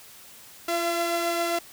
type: tone pair together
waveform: sawtooth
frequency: 342.8 / 678.1 Hz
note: F4 / E5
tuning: -32 / +49 cents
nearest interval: octave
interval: 1181 cents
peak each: -25 / -22 dBFS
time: 0.68-1.59 s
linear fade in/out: 5 ms
effects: white hiss -48 dBFS RMS until 1.72 s